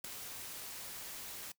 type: noise with ADSR envelope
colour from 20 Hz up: white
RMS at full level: -37 dBFS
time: 0.04-1.52 s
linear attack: 6 ms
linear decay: 4 ms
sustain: -9 dB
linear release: 4 ms
effects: noise-tail reverb RT60 0.1 s tail -21 dB re dry